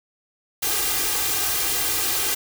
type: noise with comb filter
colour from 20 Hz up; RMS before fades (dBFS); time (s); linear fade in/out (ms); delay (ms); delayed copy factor
white; -23; 0.62-2.35; 10; 2.5; +0.95
effects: none